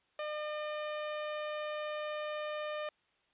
sawtooth tone, 604 Hz, D5, 48 cents sharp, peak -32 dBFS, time 0.19-2.89 s, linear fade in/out 2 ms, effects white hiss -73 dBFS RMS until 3.33 s + resampled to 8000 Hz

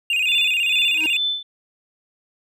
triangle tone with vibrato, 2646 Hz, E7, 6 cents sharp, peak -16 dBFS, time 0.1-1.17 s, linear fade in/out 2 ms, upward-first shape square, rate 16 Hz, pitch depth 91 cents each way
sine tone with tremolo, 3520 Hz, A7, in tune, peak -18 dBFS, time 0.27-1.43 s, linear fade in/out 5 ms, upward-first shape sine, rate 2.3 Hz, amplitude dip 95%
square tone with exponential growth, 314.6 Hz, D#4, 19 cents sharp, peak -26 dBFS, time 0.87-1.06 s, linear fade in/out 0 ms, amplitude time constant 41 ms
effects none

